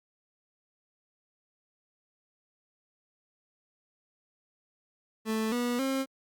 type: tone with pitch steps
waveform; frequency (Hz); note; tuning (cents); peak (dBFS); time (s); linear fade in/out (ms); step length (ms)
30% pulse; 220 / 242.7 / 267.7; A3 / B3 / C4; 0 / -30 / +40; -25; 5.25-6.06; 50; 270
effects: Opus 48 kbps